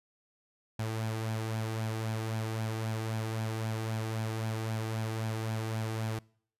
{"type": "tone with flanger", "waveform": "sawtooth", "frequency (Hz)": 110.9, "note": "A2", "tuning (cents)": 14, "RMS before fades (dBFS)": -34, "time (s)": [0.79, 6.19], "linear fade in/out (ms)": 5, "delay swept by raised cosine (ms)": [1.2, 2.6], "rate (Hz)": 3.8, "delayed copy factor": 0.5, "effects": ["noise-tail reverb RT60 0.6 s tail -25 dB re dry", "resampled to 32000 Hz"]}